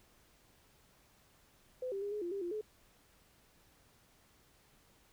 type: tone with pitch steps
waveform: sine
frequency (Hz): 508 / 393 / 406.3 / 419.9 / 347.2 / 396.8 / 348.2 / 427.6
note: B4 / G4 / G#4 / G#4 / F4 / G4 / F4 / A4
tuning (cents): +49 / +4 / -38 / +19 / -10 / +21 / -5 / -49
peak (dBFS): -36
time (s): 1.82-2.612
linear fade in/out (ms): 5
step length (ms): 99
effects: pink hiss -67 dBFS RMS until 5.12 s

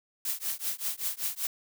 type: noise with tremolo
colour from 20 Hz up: blue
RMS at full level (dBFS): -29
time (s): 0.25-1.47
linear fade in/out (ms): 2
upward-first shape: triangle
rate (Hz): 5.2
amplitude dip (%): 100
effects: none

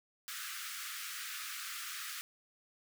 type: high-pass noise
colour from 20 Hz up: pink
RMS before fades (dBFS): -43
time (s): 0.28-2.21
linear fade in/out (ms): 0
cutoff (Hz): 1200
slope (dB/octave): 96
effects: none

